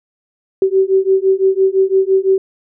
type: beating tone pair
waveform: sine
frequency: 380.5 / 386.4 Hz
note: F#4 / G4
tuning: +48 / -25 cents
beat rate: 5.9 Hz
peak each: -13 dBFS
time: 0.62-2.38 s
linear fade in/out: 2 ms
effects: none